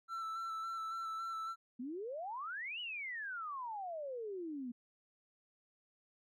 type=tone with vibrato; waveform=triangle; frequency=1332 Hz; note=E6; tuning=18 cents sharp; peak=-37 dBFS; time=0.08-1.56 s; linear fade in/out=50 ms; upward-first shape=square; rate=3.6 Hz; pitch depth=17 cents each way
type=exponential two-way sweep; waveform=sine; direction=up then down; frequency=233.1 to 2994 to 233.1 Hz; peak=-40 dBFS; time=1.79-4.72 s; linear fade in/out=10 ms; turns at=2.8 s
effects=none